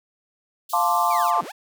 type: high-pass noise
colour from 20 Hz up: white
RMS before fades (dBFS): -36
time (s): 0.69-1.31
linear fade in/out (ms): 10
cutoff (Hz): 3100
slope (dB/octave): 48
type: chord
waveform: sine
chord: D minor seventh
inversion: first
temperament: equal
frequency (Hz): 698.5 / 880 / 1046.5 / 1174.7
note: F5 / A5 / C6 / D6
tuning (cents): 0 / 0 / 0 / 0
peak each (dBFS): -23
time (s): 0.73-1.41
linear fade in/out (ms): 5
type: linear two-way sweep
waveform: sawtooth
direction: down then up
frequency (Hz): 2451 to 138.59 to 929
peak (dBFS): -30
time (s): 1.1-1.52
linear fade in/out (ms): 10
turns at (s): 1.43
effects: none